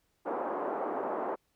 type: band-pass noise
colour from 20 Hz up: pink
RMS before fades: -34 dBFS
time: 0.25-1.36 s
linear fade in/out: 20 ms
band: 330 to 1100 Hz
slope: 24 dB/octave
effects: pink hiss -75 dBFS RMS until 1.55 s